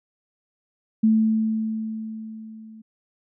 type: tone with level ramp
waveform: sine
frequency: 220 Hz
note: A3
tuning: in tune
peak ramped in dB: -13 to -41 dBFS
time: 1.03-2.82 s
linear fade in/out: 10 ms
effects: none